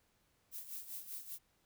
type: noise with tremolo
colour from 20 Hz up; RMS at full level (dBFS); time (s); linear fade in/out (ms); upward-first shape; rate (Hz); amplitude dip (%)
violet; -44; 0.51-1.39; 50; sine; 5.1; 70
effects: pink hiss -75 dBFS RMS until 1.65 s